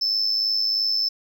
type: tone with amplitude modulation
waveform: triangle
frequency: 5274 Hz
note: E8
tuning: in tune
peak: -14 dBFS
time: 0.01-1.09 s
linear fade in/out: 10 ms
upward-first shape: sine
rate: 103 Hz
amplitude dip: 65%
effects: tanh soft clip ceiling -16 dBFS